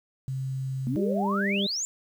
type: tone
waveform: sine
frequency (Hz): 132.5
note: C3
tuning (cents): +22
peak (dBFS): -28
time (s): 0.28-0.96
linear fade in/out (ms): 0
type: exponential sweep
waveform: sine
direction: up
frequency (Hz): 222.1 to 7400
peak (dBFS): -27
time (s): 0.87-1.85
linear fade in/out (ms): 0
type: harmonic tone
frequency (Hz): 199.3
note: G3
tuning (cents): +29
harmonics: 1 / 2 / 3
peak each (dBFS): -26 / -32 / -36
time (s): 0.96-1.67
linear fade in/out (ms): 10
effects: 9-bit